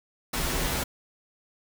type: noise with comb filter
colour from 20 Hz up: pink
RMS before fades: -28 dBFS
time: 0.33-0.84 s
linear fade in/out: 10 ms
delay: 9.6 ms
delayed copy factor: -0.7
effects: none